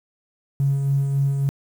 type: tone with tremolo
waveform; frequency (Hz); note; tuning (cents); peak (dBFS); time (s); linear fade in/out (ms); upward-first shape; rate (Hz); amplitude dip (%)
triangle; 138.59; C#3; 0; -12; 0.6-1.49; 0; sine; 3.6; 50
effects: tanh soft clip ceiling -14 dBFS + 8-bit